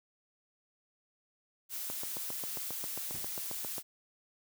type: noise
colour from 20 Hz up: blue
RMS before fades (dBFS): -39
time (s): 1.69-3.83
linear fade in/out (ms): 50
type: click train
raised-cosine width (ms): 1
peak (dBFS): -28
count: 15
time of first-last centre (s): 1.9-3.782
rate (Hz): 7.44
type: noise with exponential decay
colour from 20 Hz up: brown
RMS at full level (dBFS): -39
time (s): 3.14-3.4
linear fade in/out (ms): 5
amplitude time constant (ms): 56
effects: high-pass 100 Hz 12 dB/octave